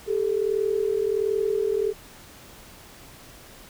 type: tone pair together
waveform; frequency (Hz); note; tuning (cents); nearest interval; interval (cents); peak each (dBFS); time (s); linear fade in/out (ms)
sine; 397.1 / 438.5; G4 / A4; +22 / -6; major second; 172; -24 / -24; 0.06-1.94; 50
effects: pink hiss -47 dBFS RMS until 3.69 s